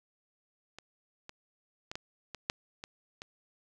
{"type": "clicks", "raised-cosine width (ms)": 0.2, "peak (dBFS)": [-28, -27, -22, -20, -23, -12, -24, -25], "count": 8, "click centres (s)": [0.786, 1.294, 1.915, 1.955, 2.347, 2.499, 2.839, 3.219], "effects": []}